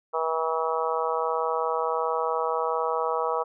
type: harmonic tone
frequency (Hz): 161.4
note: E3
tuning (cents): -36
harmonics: 3 / 4 / 5 / 6 / 7 / 8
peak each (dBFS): -28 / -32 / -32 / -31 / -31 / -33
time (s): 0.13-3.44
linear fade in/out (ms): 20
effects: none